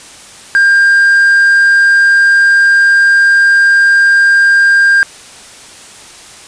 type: tone with hard clipping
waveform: sine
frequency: 1600 Hz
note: G6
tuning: 35 cents sharp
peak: -5 dBFS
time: 0.55-5.03 s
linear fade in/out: 0 ms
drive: 2 dB
effects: white hiss -34 dBFS RMS until 6.47 s + resampled to 22050 Hz